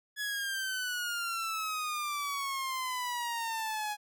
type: exponential sweep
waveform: sawtooth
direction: down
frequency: 1700 to 830.6 Hz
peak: -29 dBFS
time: 0.16-3.97 s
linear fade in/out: 50 ms
effects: none